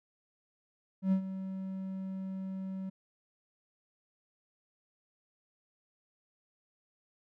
triangle tone with ADSR envelope, 190.4 Hz, F#3, 50 cents sharp, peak -21 dBFS, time 1.02-2.9 s, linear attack 100 ms, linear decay 89 ms, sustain -13 dB, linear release 11 ms, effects none

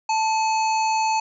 harmonic tone with a mistuned harmonic, 880 Hz, A5, in tune, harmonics 1 / 3 / 5 / 7 / 8, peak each -19 / -29 / -33 / -36 / -37 dBFS, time 0.09-1.2 s, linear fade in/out 5 ms, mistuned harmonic 3, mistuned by -57 cents, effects none

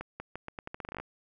accelerating click train, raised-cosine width 0.5 ms, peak -23 dBFS, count 15, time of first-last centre 0.01-1 s, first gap 190 ms, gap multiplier 0.82, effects none

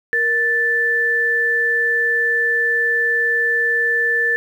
sine tone pair together, 469.5 / 1760 Hz, A#4 / A6, +12 / 0 cents, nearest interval octave + major seventh, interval 2288 cents, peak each -24 / -15 dBFS, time 0.13-4.36 s, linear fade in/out 0 ms, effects 8-bit

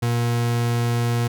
40% pulse tone, 118.7 Hz, A#2, 32 cents sharp, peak -18 dBFS, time 0.02-1.28 s, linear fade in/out 10 ms, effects none

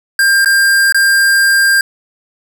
square tone with dropouts, 1597 Hz, G6, 32 cents sharp, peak -8 dBFS, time 0.19-1.81 s, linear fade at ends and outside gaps 2 ms, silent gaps 0.447-0.458 / 0.924-0.945 s, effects none

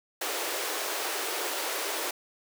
pink high-pass noise, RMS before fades -32 dBFS, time 0.21-2.11 s, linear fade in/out 5 ms, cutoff 340 Hz, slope 48 dB/octave, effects none

